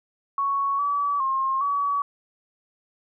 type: tone with pitch steps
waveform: sine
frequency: 1111 / 1146 / 1068 / 1136 Hz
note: C#6 / D6 / C6 / C#6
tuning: +4 / -43 / +35 / +42 cents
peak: -21 dBFS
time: 0.38-2.02 s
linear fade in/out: 2 ms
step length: 410 ms
effects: none